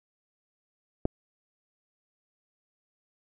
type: clicks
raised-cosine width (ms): 2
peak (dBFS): -12 / -26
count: 2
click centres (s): 1.054 / 1.057
effects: none